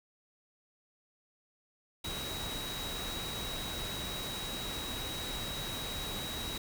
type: tone in noise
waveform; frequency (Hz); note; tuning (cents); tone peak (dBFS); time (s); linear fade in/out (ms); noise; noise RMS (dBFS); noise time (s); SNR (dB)
sine; 3838; A#7; +50; -40; 2.04-6.58; 5; pink; -40; 2.04-6.58; -3
effects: none